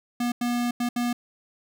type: tone bursts at uneven times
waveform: square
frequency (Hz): 241.3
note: B3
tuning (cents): -40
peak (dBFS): -24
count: 4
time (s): 0.2-0.32 / 0.41-0.71 / 0.8-0.89 / 0.96-1.13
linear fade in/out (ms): 5
effects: none